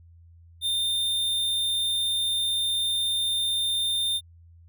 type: tone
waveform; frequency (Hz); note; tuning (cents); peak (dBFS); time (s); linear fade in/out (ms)
square; 3619; A7; +48; -24; 0.61-4.21; 50
effects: added 84 Hz sine -49 dBFS peak until 4.68 s